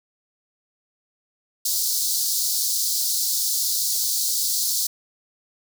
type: high-pass noise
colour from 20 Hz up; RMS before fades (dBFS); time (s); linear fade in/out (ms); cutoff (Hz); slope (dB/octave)
pink; -23; 1.65-4.87; 5; 4200; 48
effects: none